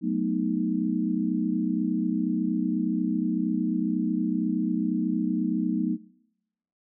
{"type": "chord", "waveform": "sine", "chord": "B dominant seventh", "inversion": "second", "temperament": "equal with one note detuned", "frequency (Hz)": [185, 218.6, 246.9, 311.1], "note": ["F#3", "A3", "B3", "D#4"], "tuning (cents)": [0, -11, 0, 0], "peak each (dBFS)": -29, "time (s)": [0.01, 5.98], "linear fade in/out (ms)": 50, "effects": ["noise-tail reverb RT60 0.9 s tail -24 dB re dry"]}